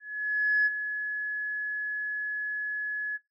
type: tone with ADSR envelope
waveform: sine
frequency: 1698 Hz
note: G#6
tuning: 38 cents sharp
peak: -19 dBFS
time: 0-3.18 s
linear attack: 660 ms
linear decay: 31 ms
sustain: -10 dB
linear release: 25 ms
effects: noise-tail reverb RT60 0.2 s tail -22 dB re dry + tanh soft clip ceiling -15 dBFS